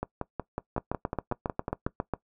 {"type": "two click trains", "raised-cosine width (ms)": 1, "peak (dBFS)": [-16, -14], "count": [11, 11], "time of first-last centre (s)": [[0.03, 1.865], [0.78, 2.137]], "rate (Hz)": [5.45, 7.37], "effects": ["noise-tail reverb RT60 0.1 s tail -20 dB re dry"]}